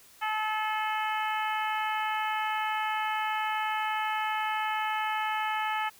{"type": "harmonic tone", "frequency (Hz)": 431.9, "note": "A4", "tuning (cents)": -32, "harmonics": [2, 3, 4, 5, 6, 7], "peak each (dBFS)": [-30, -34, -36, -38, -40, -41], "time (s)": [0.21, 5.9], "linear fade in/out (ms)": 20, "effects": ["white hiss -56 dBFS RMS until 5.99 s"]}